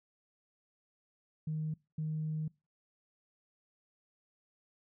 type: tone bursts at uneven times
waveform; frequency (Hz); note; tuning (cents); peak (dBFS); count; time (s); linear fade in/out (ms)
sine; 155.56; D#3; 0; -32; 2; 1.47-1.74 / 1.98-2.48; 5
effects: noise-tail reverb RT60 0.3 s tail -25 dB re dry + tanh soft clip ceiling -28 dBFS